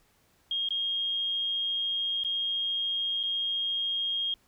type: tone with dropouts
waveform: sine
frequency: 3243 Hz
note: G#7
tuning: 42 cents flat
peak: -27 dBFS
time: 0.51-4.34 s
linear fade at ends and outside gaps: 2 ms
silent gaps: 0.688-0.706 / 2.236-2.247 / 3.231-3.235 s
effects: pink hiss -66 dBFS RMS until 4.47 s